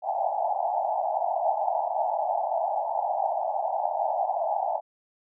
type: band-pass noise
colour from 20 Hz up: pink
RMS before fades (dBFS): -27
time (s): 0.02-4.81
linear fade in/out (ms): 50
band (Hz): 630 to 880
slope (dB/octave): 96
effects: none